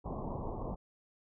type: low-pass noise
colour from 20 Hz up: pink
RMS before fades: -39 dBFS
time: 0.04-0.76 s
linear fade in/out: 20 ms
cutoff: 1100 Hz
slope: 96 dB/octave
effects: none